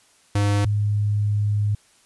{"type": "tone pair in turn", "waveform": ["square", "sine"], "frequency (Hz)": [102, 103.84], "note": ["G#2", "G#2"], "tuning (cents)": [-31, 0], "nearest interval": "unison", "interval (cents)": 31, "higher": "second", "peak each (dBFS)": -18, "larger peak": "neither", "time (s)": [[0.35, 0.65], [0.65, 1.75]], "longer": "second", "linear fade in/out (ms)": 5, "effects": ["white hiss -57 dBFS RMS until 2.05 s", "resampled to 24000 Hz"]}